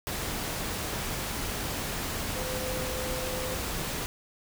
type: tone in noise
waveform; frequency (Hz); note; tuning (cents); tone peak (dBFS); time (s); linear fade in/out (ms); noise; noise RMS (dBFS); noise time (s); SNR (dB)
sine; 512; C5; -38; -35; 2.36-3.55; 0; pink; -33; 0.07-4.06; -5
effects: none